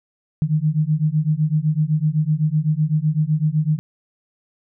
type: beating tone pair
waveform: sine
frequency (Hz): 150 / 157.9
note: D3 / D#3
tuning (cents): +37 / +26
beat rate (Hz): 7.9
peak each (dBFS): -19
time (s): 0.42-3.79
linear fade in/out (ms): 0
effects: none